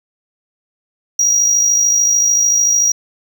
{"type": "tone with amplitude modulation", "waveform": "triangle", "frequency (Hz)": 5740, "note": "F8", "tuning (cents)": 47, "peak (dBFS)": -7, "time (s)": [1.19, 2.92], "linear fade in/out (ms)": 5, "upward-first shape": "sine", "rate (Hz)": 53.5, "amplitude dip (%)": 45, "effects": []}